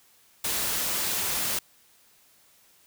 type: noise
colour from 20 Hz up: white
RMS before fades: -28 dBFS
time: 0.44-1.59 s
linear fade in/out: 5 ms
effects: white hiss -60 dBFS RMS until 2.86 s